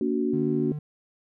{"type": "chord", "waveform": "sine", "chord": "Bb augmented", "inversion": "none", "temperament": "equal with one note detuned", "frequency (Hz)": [233.1, 287.1, 370], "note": ["Bb3", "D4", "F#4"], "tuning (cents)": [0, -39, 0], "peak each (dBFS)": -27, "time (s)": [0.01, 0.72], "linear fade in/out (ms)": 2}
{"type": "tone", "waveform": "triangle", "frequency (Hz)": 150, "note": "D3", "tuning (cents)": 37, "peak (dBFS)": -28, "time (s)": [0.33, 0.79], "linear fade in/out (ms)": 5}
{"effects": []}